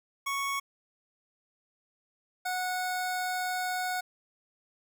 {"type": "tone pair in turn", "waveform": "25% pulse", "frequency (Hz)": [1108.7, 734], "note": ["C#6", "F#5"], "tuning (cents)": [0, -14], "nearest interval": "perfect fifth", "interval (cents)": 714, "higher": "first", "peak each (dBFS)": -26, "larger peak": "neither", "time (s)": [[0.26, 0.6], [2.45, 4.01]], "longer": "second", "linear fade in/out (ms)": 10, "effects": []}